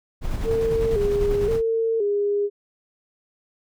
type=noise with tremolo; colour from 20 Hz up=brown; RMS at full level=-25 dBFS; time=0.21-1.62 s; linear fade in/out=50 ms; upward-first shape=square; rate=10 Hz; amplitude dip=35%
type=tone with vibrato; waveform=sine; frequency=429.8 Hz; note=A4; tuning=41 cents flat; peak=-19 dBFS; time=0.44-2.5 s; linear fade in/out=50 ms; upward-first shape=square; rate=0.96 Hz; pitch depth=90 cents each way
effects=none